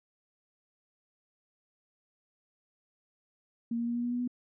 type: tone with pitch steps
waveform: sine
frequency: 233 / 235.2 / 237.3 / 239.6 / 241.8 / 244 / 246.3 Hz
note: A#3 / A#3 / A#3 / A#3 / B3 / B3 / B3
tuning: -1 / +16 / +31 / +48 / -36 / -21 / -5 cents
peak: -29 dBFS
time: 3.71-4.277 s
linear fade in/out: 5 ms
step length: 81 ms
effects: none